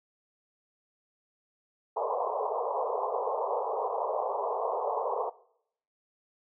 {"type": "band-pass noise", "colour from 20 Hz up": "pink", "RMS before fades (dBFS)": -31, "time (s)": [1.96, 5.3], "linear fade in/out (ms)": 10, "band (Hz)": [420, 1100], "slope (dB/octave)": 96, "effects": ["noise-tail reverb RT60 0.7 s tail -20 dB re dry"]}